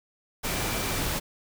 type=tone in noise; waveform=sine; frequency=2349 Hz; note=D7; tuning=in tune; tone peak=-40 dBFS; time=0.44-1 s; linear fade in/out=20 ms; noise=pink; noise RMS=-29 dBFS; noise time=0.43-1.2 s; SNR=-14 dB; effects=none